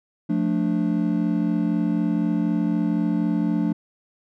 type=chord; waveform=triangle; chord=D minor; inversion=first; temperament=just; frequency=176.2 / 220.2 / 293.7 Hz; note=F3 / A3 / D4; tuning=+16 / +2 / 0 cents; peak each=-22 dBFS; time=0.29-3.73 s; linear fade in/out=10 ms; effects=none